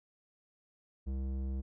square tone with low-pass filter, 66.2 Hz, C2, 21 cents sharp, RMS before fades -36 dBFS, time 1.06-1.62 s, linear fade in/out 20 ms, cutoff 310 Hz, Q 0.67, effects none

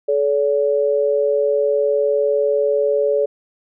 sine tone pair together, 430.1 / 570 Hz, A4 / C#5, -39 / +48 cents, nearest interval perfect fourth, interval 487 cents, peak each -17 dBFS, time 0.08-3.26 s, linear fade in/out 10 ms, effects none

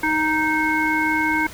harmonic tone, 311.1 Hz, D#4, in tune, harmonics 1 / 3 / 5 / 7, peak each -23 / -23 / -23 / -23 dBFS, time 0.03-1.47 s, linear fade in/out 5 ms, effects pink hiss -39 dBFS RMS until 1.53 s

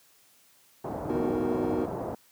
white low-pass noise, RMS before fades -34 dBFS, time 0.84-2.15 s, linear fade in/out 5 ms, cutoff 810 Hz, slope 24 dB/octave
click train, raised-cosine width 5 ms, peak -26 dBFS, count 19, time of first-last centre 0.96-1.842 s, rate 20.4 Hz
triangle chord, B major seventh, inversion none, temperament equal, 246.9 / 311.1 / 370 / 466.2 Hz, B3 / D#4 / F#4 / A#4, 0 / 0 / 0 / 0 cents, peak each -30 dBFS, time 1.09-1.86 s, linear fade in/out 10 ms
effects white hiss -61 dBFS RMS until 2.31 s + high-pass 80 Hz 12 dB/octave

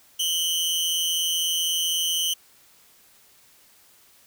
sawtooth tone pair together, 2960 / 3128 Hz, F#7 / G7, 0 / -4 cents, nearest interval minor second, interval 96 cents, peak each -22 / -22 dBFS, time 0.19-2.34 s, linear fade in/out 10 ms, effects white hiss -56 dBFS RMS until 4.26 s

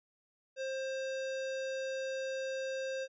square tone, 530 Hz, C5, 22 cents sharp, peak -36 dBFS, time 0.56-3.08 s, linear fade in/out 50 ms, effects resampled to 16000 Hz

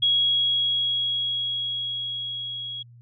sine tone with level ramp, 3316 Hz, G#7, 3 cents flat, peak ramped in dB -17 to -31 dBFS, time 0.02-2.83 s, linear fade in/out 10 ms, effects added 119 Hz sine -46 dBFS peak until 3.01 s

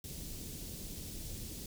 pink band-stop noise, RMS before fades -44 dBFS, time 0.04-1.66 s, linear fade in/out 2 ms, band 310 to 4600 Hz, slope 12 dB/octave, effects none

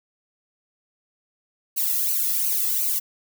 violet noise with flanger, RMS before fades -23 dBFS, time 1.76-3 s, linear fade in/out 20 ms, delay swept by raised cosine 0.56 to 1.34 ms, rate 2.8 Hz, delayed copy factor -0.95, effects none

